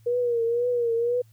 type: tone with vibrato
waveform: sine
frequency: 475.5 Hz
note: A#4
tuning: 34 cents sharp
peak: -21 dBFS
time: 0.06-1.22 s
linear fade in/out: 10 ms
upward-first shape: triangle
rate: 2 Hz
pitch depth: 73 cents each way
effects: added 111 Hz sine -52 dBFS peak until 1.32 s + white hiss -66 dBFS RMS until 1.32 s